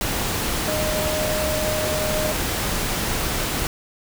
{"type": "tone in noise", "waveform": "sine", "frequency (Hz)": 616, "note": "D#5", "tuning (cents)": -17, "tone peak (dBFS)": -24, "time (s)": [0.68, 2.32], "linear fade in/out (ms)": 0, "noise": "pink", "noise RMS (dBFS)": -24, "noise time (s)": [0.01, 3.67], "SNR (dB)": -3, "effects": []}